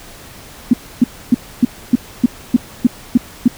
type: tone bursts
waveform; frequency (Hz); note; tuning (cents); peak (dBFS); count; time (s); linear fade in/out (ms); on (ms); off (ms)
sine; 243; B3; -28; -4; 10; 0.71-3.48; 5; 25; 280
effects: pink hiss -37 dBFS RMS until 3.57 s